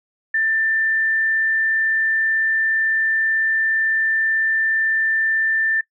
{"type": "tone", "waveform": "sine", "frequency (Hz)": 1781, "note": "A6", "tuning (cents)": 21, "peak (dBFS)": -16, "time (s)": [0.34, 5.81], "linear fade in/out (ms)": 5, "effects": ["noise-tail reverb RT60 0.1 s tail -23 dB re dry"]}